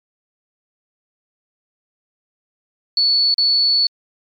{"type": "tone with dropouts", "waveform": "sine", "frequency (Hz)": 4435, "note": "C#8", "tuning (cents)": 0, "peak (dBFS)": -12, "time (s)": [2.97, 3.87], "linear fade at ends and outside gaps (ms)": 2, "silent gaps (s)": [3.342, 3.381], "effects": ["MP3 96 kbps"]}